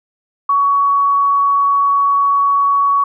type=tone; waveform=sine; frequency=1123 Hz; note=C#6; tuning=22 cents sharp; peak=-10 dBFS; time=0.49-3.04 s; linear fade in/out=5 ms; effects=none